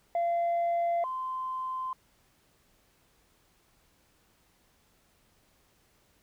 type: tone pair in turn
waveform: sine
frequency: 686 / 1035.3 Hz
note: F5 / C6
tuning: -31 / -19 cents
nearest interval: perfect fifth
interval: 712 cents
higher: second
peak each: -23 / -31 dBFS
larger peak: first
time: 0.15-1.04 / 1.04-1.93 s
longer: neither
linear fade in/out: 2 ms
effects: tanh soft clip ceiling -24 dBFS + pink hiss -67 dBFS RMS until 6.22 s